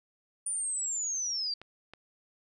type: linear sweep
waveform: sine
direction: down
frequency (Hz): 9400 to 4627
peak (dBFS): -30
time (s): 0.46-1.54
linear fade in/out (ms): 5
type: clicks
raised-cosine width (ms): 0.3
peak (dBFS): -30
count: 2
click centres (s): 1.616 / 1.936
effects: none